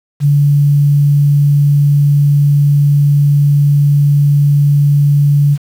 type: tone with quantisation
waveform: sine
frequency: 144 Hz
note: D3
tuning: 34 cents flat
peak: -6 dBFS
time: 0.2-5.58 s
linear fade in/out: 50 ms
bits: 6
effects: none